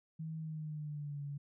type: tone with pitch glide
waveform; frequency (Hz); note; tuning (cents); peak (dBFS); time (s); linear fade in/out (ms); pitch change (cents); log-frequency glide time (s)
sine; 159.5 to 142.92; D#3 to D3; +43 to -47; -39; 0.19-1.38; 10; -190; 0.38-1.22
effects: none